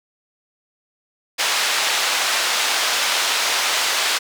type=band-pass noise; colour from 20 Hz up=white; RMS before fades=-20 dBFS; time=1.38-4.19 s; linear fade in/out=20 ms; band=650 to 4900 Hz; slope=12 dB/octave; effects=none